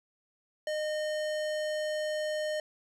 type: tone with hard clipping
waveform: sine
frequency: 612 Hz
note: D#5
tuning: 29 cents flat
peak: -32 dBFS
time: 0.67-2.6 s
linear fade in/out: 2 ms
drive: 18 dB
effects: none